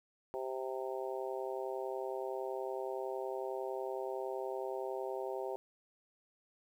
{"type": "harmonic tone", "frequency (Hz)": 130.81, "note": "C3", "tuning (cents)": 0, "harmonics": [3, 4, 5, 6, 7], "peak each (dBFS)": [-40, -42, -44, -46, -47], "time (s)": [0.34, 5.56], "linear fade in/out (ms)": 0, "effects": ["11-bit"]}